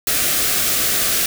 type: band-stop noise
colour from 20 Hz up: white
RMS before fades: -18 dBFS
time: 0.07-1.26 s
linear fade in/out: 2 ms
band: 780 to 1100 Hz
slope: 96 dB/octave
effects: none